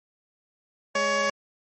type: tone pair together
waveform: 15% pulse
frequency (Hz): 208.8 / 561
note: G#3 / C#5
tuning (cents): +10 / +21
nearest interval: octave + perfect fourth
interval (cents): 1711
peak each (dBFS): -26 / -16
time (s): 0.95-1.3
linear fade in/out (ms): 5
effects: MP3 32 kbps